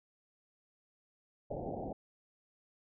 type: low-pass noise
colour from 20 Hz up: white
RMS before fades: -40 dBFS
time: 1.5-1.93 s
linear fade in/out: 10 ms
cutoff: 800 Hz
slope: 96 dB/octave
effects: none